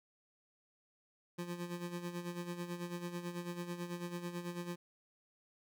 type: tone with tremolo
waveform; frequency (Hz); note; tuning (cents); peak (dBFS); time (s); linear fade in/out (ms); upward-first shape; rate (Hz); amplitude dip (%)
25% pulse; 174.61; F3; 0; -34; 1.38-4.76; 10; sine; 9.1; 65
effects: none